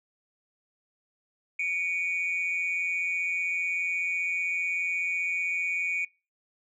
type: tone pair together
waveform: sine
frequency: 2258 / 2433 Hz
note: C#7 / D#7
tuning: +31 / -39 cents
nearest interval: minor second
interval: 130 cents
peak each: -28 dBFS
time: 1.59-6.05 s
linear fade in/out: 5 ms
effects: noise-tail reverb RT60 0.3 s tail -24 dB re dry + tanh soft clip ceiling -22 dBFS